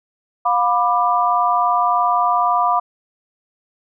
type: chord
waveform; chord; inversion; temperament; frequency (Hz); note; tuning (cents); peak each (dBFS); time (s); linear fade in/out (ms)
sine; B diminished; second; just; 711.2 / 987.8 / 1185.3; F5 / B5 / D6; +31 / 0 / +16; -18; 0.45-2.8; 10
effects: none